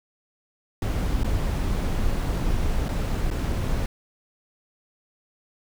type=noise with dropouts; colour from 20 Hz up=brown; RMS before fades=-24 dBFS; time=0.82-3.86 s; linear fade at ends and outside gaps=2 ms; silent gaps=1.234-1.244 / 2.884-2.889 / 3.303-3.311 s; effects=none